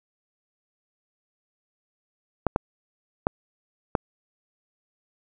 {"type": "clicks", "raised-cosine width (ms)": 1, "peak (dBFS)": -6, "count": 4, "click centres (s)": [2.467, 2.561, 3.269, 3.952], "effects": []}